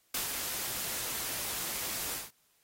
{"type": "noise with ADSR envelope", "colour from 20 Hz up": "white", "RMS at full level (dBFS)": -32, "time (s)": [0.14, 2.31], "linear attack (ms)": 5, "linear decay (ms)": 120, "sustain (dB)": -4, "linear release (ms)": 180, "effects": ["white hiss -70 dBFS RMS until 2.63 s", "AAC 48 kbps"]}